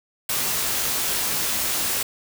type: noise with comb filter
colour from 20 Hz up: white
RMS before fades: -24 dBFS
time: 0.29-2.03 s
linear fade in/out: 5 ms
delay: 19 ms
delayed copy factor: +0.5
effects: none